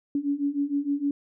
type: beating tone pair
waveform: sine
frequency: 280.7 / 287.2 Hz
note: C#4 / D4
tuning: +22 / -39 cents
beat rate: 6.5 Hz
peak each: -28 / -26 dBFS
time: 0.15-1.11 s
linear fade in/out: 2 ms
effects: none